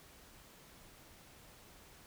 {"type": "silence", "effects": ["pink hiss -59 dBFS RMS until 2.06 s"]}